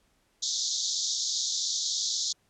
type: band-pass noise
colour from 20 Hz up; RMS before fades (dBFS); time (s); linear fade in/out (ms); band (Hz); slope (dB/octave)
white; -30; 0.42-2.33; 10; 3500 to 7000; 96
effects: pink hiss -69 dBFS RMS until 2.49 s + low-pass 11000 Hz 12 dB/octave